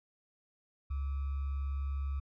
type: tone with sample-and-hold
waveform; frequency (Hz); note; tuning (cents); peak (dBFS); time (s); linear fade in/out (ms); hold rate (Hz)
sine; 69.3; C#2; 0; -32; 0.9-2.2; 10; 1225
effects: low-pass 2000 Hz 12 dB/octave